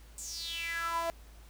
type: tone with high-pass filter sweep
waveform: sawtooth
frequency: 334.4 Hz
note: E4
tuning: 25 cents sharp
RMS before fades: -36 dBFS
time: 0.18-1.1 s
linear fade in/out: 0 ms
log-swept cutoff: 8000 to 700 Hz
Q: 6.4
effects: added 54 Hz sine -51 dBFS peak until 1.49 s + pink hiss -60 dBFS RMS until 1.49 s